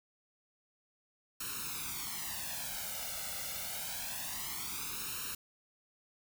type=noise with flanger; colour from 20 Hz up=white; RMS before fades=-40 dBFS; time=1.4-5.35 s; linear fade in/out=5 ms; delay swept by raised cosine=0.73 to 1.43 ms; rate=0.26 Hz; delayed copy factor=+0.85; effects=none